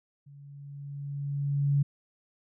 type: tone with level ramp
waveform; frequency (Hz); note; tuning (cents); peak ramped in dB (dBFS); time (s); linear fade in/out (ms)
sine; 141.7; C#3; +38; -48 to -20; 0.26-1.83; 10
effects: none